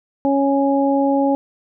harmonic tone, 276.9 Hz, C#4, 2 cents flat, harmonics 1 / 2 / 3, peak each -16 / -19 / -21 dBFS, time 0.25-1.35 s, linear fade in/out 0 ms, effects none

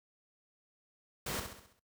pink noise with echo, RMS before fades -37 dBFS, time 1.26-1.4 s, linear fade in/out 5 ms, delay 66 ms, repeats 6, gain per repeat -6 dB, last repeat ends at 1.796 s, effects noise-tail reverb RT60 0.2 s tail -22 dB re dry + high-pass 60 Hz 12 dB/octave

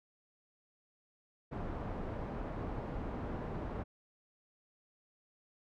pink low-pass noise, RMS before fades -40 dBFS, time 1.51-3.84 s, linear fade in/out 20 ms, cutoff 920 Hz, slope 12 dB/octave, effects none

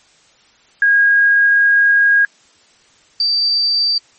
sine tone pair in turn, 1635 / 4654 Hz, G#6 / D8, -28 / -17 cents, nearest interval octave + tritone, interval 1811 cents, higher second, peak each -8 / -12 dBFS, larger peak first, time 0.82-2.25 / 3.2-3.98 s, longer first, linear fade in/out 2 ms, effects white hiss -51 dBFS RMS until 4.18 s + MP3 32 kbps

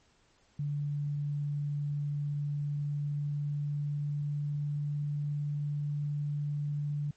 sine tone with pitch glide, 145.3 to 146.23 Hz, D3 to D3, -18 to -7 cents, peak -30 dBFS, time 0.59-7.11 s, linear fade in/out 5 ms, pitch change +11 cents, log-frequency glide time 2.57-4.95 s, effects pink hiss -67 dBFS RMS until 7.16 s + MP3 32 kbps

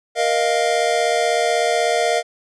square chord, Bb suspended fourth, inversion none, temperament equal with one note detuned, 469.9 / 622.3 / 698.5 Hz, Bb4 / Eb5 / F5, +14 / 0 / 0 cents, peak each -22 / -22 / -20 dBFS, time 0.15-2.23 s, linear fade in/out 50 ms, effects resampled to 22050 Hz

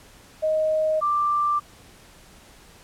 sine tone pair in turn, 625 / 1179.8 Hz, D#5 / D6, +8 / +8 cents, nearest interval major seventh, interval 1100 cents, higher second, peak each -19 dBFS, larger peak neither, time 0.42-1.01 / 1.01-1.6 s, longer neither, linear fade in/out 20 ms, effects pink hiss -50 dBFS RMS until 2.83 s + low-pass 12000 Hz 12 dB/octave

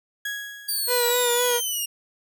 35% pulse tone with exponential decay, 1661.2 Hz, G#6, in tune, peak -24 dBFS, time 0.25-1.27 s, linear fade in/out 5 ms, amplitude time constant 220 ms
10% pulse exponential sweep, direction down, 4699 to 2794 Hz, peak -17 dBFS, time 0.68-1.86 s, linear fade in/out 10 ms
sawtooth tone with vibrato, 486 Hz, B4, 28 cents flat, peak -17 dBFS, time 0.87-1.61 s, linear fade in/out 50 ms, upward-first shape sine, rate 3.9 Hz, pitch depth 28 cents each way
effects none

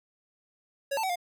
square tone with pitch steps, 556 / 888 / 758 / 706 Hz, C#5 / A5 / F#5 / F5, +5 / +16 / +42 / +19 cents, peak -28 dBFS, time 0.91-1.158 s, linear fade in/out 10 ms, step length 62 ms, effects none

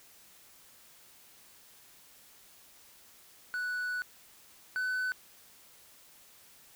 triangle tone pair in turn, 1480 / 1505.9 Hz, F#6 / F#6, 0 / +30 cents, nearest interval unison, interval 30 cents, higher second, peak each -30 / -28 dBFS, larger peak second, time 3.54-4.02 / 4.76-5.12 s, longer first, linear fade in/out 0 ms, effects white hiss -58 dBFS RMS until 6.75 s

